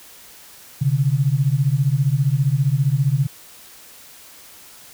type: beating tone pair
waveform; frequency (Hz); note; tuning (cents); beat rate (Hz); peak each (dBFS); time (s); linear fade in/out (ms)
sine; 130.3 / 145.3; C3 / D3; -7 / -18; 15; -18; 0.81-3.27; 10
effects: white hiss -44 dBFS RMS until 4.93 s